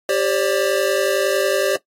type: chord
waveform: square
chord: G suspended fourth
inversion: none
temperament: equal with one note detuned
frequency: 392 / 536.4 / 587.3 Hz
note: G4 / C5 / D5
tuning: 0 / +43 / 0 cents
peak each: -22 / -21 / -21 dBFS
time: 0.09-1.76 s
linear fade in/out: 2 ms
effects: noise-tail reverb RT60 0.1 s tail -17 dB re dry + AAC 48 kbps